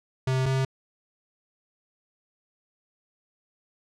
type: tone pair in turn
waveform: square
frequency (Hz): 130.81 / 132.71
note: C3 / C3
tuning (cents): 0 / +25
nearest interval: unison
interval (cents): 25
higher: second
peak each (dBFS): -23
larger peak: neither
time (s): 0.27-0.46 / 0.46-0.65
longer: neither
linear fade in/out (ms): 5
effects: low-pass 7000 Hz 12 dB/octave